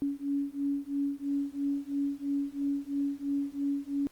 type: beating tone pair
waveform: sine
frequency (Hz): 280 / 283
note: C#4 / C#4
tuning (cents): +18 / +36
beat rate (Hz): 3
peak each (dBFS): -32 / -32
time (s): 0.02-4.07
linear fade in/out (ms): 0
effects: pink hiss -61 dBFS RMS until 4.11 s + Opus 24 kbps